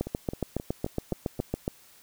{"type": "two click trains", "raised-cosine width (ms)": 2, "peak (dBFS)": [-14, -21], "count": [13, 6], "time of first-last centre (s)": [[0.01, 1.679], [0.07, 1.393]], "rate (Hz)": [7.19, 3.78], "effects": ["white hiss -56 dBFS RMS until 2.02 s"]}